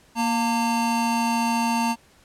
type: tone pair together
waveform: square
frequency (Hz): 233.9 / 907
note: A#3 / A#5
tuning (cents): +6 / -48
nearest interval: octave + major seventh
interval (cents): 2346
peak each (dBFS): -24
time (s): 0.15-1.96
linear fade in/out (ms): 50
effects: pink hiss -56 dBFS RMS until 2.24 s + low-pass 11000 Hz 12 dB/octave